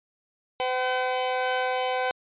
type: tone pair together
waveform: sawtooth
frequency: 509.2 / 763 Hz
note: C5 / G5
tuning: -47 / -47 cents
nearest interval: perfect fifth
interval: 700 cents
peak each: -23 dBFS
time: 0.6-2.11 s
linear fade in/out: 0 ms
effects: resampled to 8000 Hz